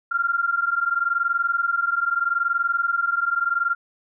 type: tone pair together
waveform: sine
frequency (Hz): 1376.1 / 1396.9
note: F6 / F6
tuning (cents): -26 / 0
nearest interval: unison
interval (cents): 26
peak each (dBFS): -23 / -22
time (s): 0.11-3.75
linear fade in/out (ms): 10
effects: none